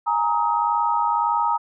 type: chord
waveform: sine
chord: Ab suspended second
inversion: none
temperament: equal with one note detuned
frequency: 830.6 / 932.3 / 1264.1 Hz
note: Ab5 / Bb5 / Eb6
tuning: 0 / 0 / +27 cents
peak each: -25 / -20 / -24 dBFS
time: 0.06-1.58 s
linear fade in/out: 20 ms
effects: none